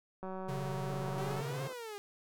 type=click train; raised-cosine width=1 ms; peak=-29 dBFS; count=222; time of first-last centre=0.23-1.406 s; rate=188 Hz
type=tone with vibrato; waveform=square; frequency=138.59 Hz; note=C#3; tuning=in tune; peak=-38 dBFS; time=0.48-1.68 s; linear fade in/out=10 ms; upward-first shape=triangle; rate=17 Hz; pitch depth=140 cents each way
type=band-pass noise; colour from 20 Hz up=pink; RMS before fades=-49 dBFS; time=0.89-1.73 s; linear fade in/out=0 ms; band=230 to 1400 Hz; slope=48 dB/octave
type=exponential two-way sweep; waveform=sawtooth; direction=up then down; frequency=377.1 to 541 to 400 Hz; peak=-38 dBFS; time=1.18-1.98 s; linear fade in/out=0 ms; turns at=1.65 s
effects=none